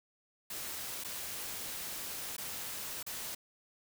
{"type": "noise with dropouts", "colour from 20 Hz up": "white", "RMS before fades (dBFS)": -41, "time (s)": [0.5, 3.35], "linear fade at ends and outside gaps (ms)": 5, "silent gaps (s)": [[1.039, 1.045], [2.367, 2.38], [3.029, 3.064]], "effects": []}